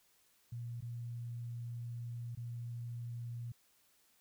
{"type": "tone with dropouts", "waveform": "sine", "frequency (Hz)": 118.8, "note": "A#2", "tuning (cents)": 33, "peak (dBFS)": -40, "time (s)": [0.52, 3.52], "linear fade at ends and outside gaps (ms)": 5, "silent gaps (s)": [[0.807, 0.823], [2.351, 2.372]], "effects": ["white hiss -71 dBFS RMS until 4.2 s"]}